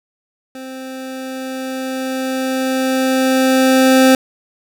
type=tone with level ramp; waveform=25% pulse; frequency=261.6 Hz; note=C4; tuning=in tune; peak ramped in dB=-25 to -3 dBFS; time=0.55-4.15 s; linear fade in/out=2 ms; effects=none